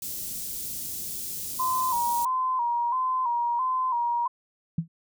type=band-stop noise; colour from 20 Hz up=white; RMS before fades=-34 dBFS; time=0.02-2.25 s; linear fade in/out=2 ms; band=280 to 5900 Hz; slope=12 dB/octave
type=tone with vibrato; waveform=sine; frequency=987.8 Hz; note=B5; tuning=in tune; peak=-23 dBFS; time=1.59-4.28 s; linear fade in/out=10 ms; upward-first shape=square; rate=1.5 Hz; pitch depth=69 cents each way
type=tone with exponential decay; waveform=sine; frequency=164.81 Hz; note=E3; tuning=in tune; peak=-19 dBFS; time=4.78-4.88 s; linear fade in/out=5 ms; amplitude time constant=21 ms
effects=none